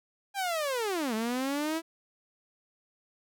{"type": "linear two-way sweep", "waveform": "sawtooth", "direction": "down then up", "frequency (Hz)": [811, 214.3, 332.3], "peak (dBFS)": -25, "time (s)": [0.34, 1.82], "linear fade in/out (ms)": 50, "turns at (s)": 1.14, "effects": []}